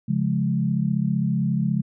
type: chord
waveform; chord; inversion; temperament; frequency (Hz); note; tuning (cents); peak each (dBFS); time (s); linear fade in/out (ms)
sine; Db major; none; equal with one note detuned; 138.59 / 174.61 / 209.5; Db3 / F3 / Ab3; 0 / 0 / +15; -24; 0.08-1.82; 10
effects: none